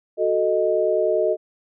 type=chord; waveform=sine; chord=D# diminished; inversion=first; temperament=equal; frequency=370 / 440 / 622.3 Hz; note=F#4 / A4 / D#5; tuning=0 / 0 / 0 cents; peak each=-23 / -22 / -20 dBFS; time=0.17-1.37 s; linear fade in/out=50 ms; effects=none